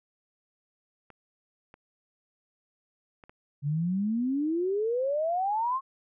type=clicks; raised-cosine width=0.5 ms; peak=-34 dBFS; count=4; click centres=1.103 / 1.741 / 3.238 / 3.295 s
type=exponential sweep; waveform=sine; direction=up; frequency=138.8 to 1093 Hz; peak=-25 dBFS; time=3.62-5.81 s; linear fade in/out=50 ms
effects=none